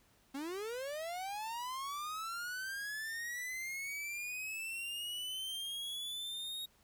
45% pulse linear sweep, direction up, 262.4 to 3776 Hz, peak -39 dBFS, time 0.34-6.66 s, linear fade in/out 10 ms, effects pink hiss -69 dBFS RMS until 6.83 s

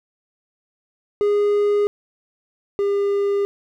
triangle tone pair in turn, 411.5 / 402.1 Hz, G#4 / G4, -16 / +44 cents, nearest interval unison, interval 40 cents, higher first, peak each -13 / -15 dBFS, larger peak first, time 1.21-1.87 / 2.79-3.45 s, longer neither, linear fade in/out 0 ms, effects none

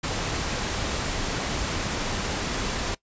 pink noise, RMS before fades -28 dBFS, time 0.03-2.95 s, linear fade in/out 10 ms, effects noise-tail reverb RT60 0.1 s tail -20 dB re dry + resampled to 16000 Hz

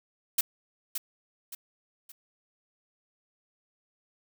blue noise with echo, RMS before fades -24 dBFS, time 0.38-0.41 s, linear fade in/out 5 ms, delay 570 ms, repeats 3, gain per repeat -8 dB, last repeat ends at 2.12 s, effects none

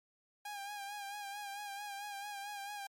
sawtooth tone with vibrato, 811 Hz, G#5, 41 cents flat, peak -38 dBFS, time 0.45-2.87 s, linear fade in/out 5 ms, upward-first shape sine, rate 4.5 Hz, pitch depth 46 cents each way, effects MP3 64 kbps

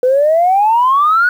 sine exponential sweep, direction up, 493.9 to 1485 Hz, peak -7 dBFS, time 0.03-1.29 s, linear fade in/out 2 ms, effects tanh soft clip ceiling -3 dBFS + 7-bit

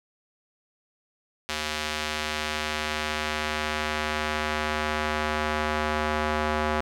square tone with band-pass filter sweep, 76.4 Hz, D#2, 31 cents flat, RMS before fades -28 dBFS, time 1.49-6.81 s, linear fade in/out 0 ms, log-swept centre 3500 to 1100 Hz, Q 0.74, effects none

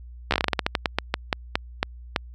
slowing click train, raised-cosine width 0.3 ms, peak -4 dBFS, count 19, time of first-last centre 0.31-2.162 s, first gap 13 ms, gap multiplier 1.21, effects added 60 Hz sine -39 dBFS peak until 2.34 s

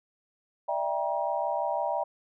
sine chord, E half-diminished seventh, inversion third, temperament just, 593.3 / 659.3 / 791.1 / 949.3 Hz, D5 / E5 / G5 / Bb5, +18 / 0 / +16 / +31 cents, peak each -32 dBFS, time 0.68-2.04 s, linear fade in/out 10 ms, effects none

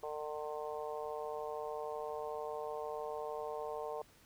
harmonic tone, 151.1 Hz, D3, 50 cents sharp, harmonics 3 / 4 / 5 / 6 / 7, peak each -42 / -44 / -46 / -48 / -49 dBFS, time 0.03-4.02 s, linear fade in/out 2 ms, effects pink hiss -64 dBFS RMS until 4.25 s

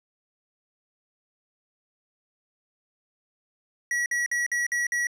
square tone bursts, 1926 Hz, B6, 44 cents flat, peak -24 dBFS, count 6, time 3.91-5.07 s, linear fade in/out 2 ms, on 150 ms, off 52 ms, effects low-pass 9000 Hz 12 dB/octave

